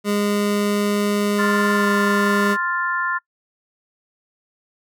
25% pulse tone with pitch glide, 205.4 to 203.2 Hz, G#3 to G#3, -19 to -38 cents, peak -14 dBFS, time 0.04-2.57 s, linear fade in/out 50 ms, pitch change -19 cents, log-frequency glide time 1.75-1.89 s
sine chord, F major, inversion second, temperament equal, 1046.5 / 1396.9 / 1760 Hz, C6 / F6 / A6, 0 / 0 / 0 cents, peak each -24 dBFS, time 1.38-3.19 s, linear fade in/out 20 ms
effects noise-tail reverb RT60 0.1 s tail -23 dB re dry

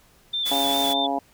sine tone with vibrato, 3520 Hz, A7, in tune, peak -23 dBFS, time 0.33-1.07 s, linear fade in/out 10 ms, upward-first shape square, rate 4.9 Hz, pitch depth 29 cents each way
white noise, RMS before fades -31 dBFS, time 0.45-0.94 s, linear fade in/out 20 ms
harmonic tone, 138.59 Hz, C#3, in tune, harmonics 2 / 3 / 4 / 5 / 6 / 7, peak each -28 / -35 / -33 / -26 / -28 / -34 dBFS, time 0.51-1.19 s, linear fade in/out 5 ms
effects pink hiss -57 dBFS RMS until 1.33 s

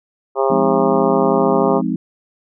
harmonic tone, 134.8 Hz, C#3, 48 cents flat, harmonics 3 / 4 / 5 / 6 / 7 / 8 / 9, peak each -17 / -19 / -21 / -23 / -24 / -25 / -26 dBFS, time 0.35-1.82 s, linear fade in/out 50 ms
sine chord, F minor seventh, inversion none, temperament equal with one note detuned, 174.61 / 207.7 / 257.6 / 311.1 Hz, F3 / Ab3 / C4 / Eb4, 0 / 0 / -27 / 0 cents, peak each -23 / -22 / -21 / -24 dBFS, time 0.5-1.96 s, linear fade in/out 5 ms
effects none

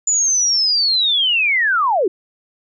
sine linear sweep, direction down, 7040 to 329.6 Hz, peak -13 dBFS, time 0.07-2.08 s, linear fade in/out 5 ms, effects none

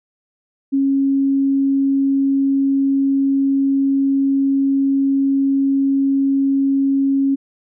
sine tone, 273.7 Hz, C#4, 22 cents flat, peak -13 dBFS, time 0.72-7.36 s, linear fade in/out 20 ms, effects none

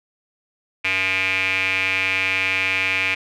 square tone with band-pass filter, 94.9 Hz, F#2, 44 cents sharp, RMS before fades -21 dBFS, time 0.84-3.15 s, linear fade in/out 10 ms, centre 2400 Hz, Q 7.6, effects none

